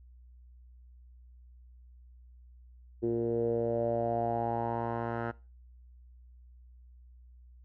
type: tone with low-pass filter sweep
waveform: 10% pulse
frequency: 116.6 Hz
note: A#2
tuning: 1 cent sharp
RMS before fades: -31 dBFS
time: 3.02-5.32 s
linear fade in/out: 20 ms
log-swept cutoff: 370 to 1300 Hz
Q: 5.2
effects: noise-tail reverb RT60 0.3 s tail -20 dB re dry + added 61 Hz sine -52 dBFS peak until 7.64 s